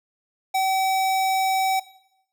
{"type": "tone", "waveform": "square", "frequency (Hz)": 764, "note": "G5", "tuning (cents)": -45, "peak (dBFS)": -20, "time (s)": [0.54, 1.8], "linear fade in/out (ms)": 10, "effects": ["noise-tail reverb RT60 0.8 s tail -18 dB re dry"]}